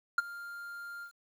triangle tone with ADSR envelope, 1399 Hz, F6, 3 cents sharp, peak -19 dBFS, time 0.18-1.12 s, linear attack 4 ms, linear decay 22 ms, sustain -20 dB, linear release 89 ms, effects 10-bit

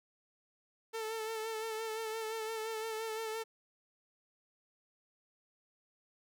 sawtooth tone with vibrato, 443 Hz, A4, 12 cents sharp, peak -33 dBFS, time 0.93-3.44 s, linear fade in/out 20 ms, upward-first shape sine, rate 5.8 Hz, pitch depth 34 cents each way, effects none

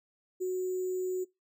sine tone with sample-and-hold, 368.8 Hz, F#4, 6 cents flat, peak -29 dBFS, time 0.4-1.25 s, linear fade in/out 20 ms, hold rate 7350 Hz, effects noise-tail reverb RT60 0.2 s tail -22 dB re dry

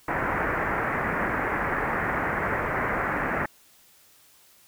white low-pass noise, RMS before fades -27 dBFS, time 0.08-3.46 s, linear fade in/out 5 ms, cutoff 2000 Hz, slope 48 dB/octave, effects white hiss -57 dBFS RMS until 4.67 s

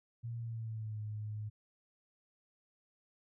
sine tone with pitch glide, 116.8 to 106.49 Hz, A#2 to G#2, +4 to +44 cents, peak -38 dBFS, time 0.23-1.5 s, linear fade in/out 20 ms, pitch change -160 cents, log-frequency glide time 0.38-1 s, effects none

